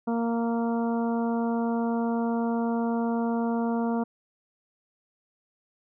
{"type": "harmonic tone", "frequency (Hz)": 232, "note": "A#3", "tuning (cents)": -8, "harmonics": [1, 2, 3, 4, 5, 6], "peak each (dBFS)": [-25, -32, -34, -36, -42, -44], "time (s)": [0.07, 4.04], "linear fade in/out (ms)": 10, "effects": []}